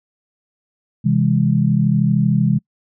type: chord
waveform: sine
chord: C augmented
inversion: none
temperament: just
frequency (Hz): 130.81 / 163.52 / 204.4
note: C3 / E3 / G#3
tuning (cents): 0 / -14 / -27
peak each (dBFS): -17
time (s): 1.04-2.59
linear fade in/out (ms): 20
effects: noise-tail reverb RT60 0.1 s tail -26 dB re dry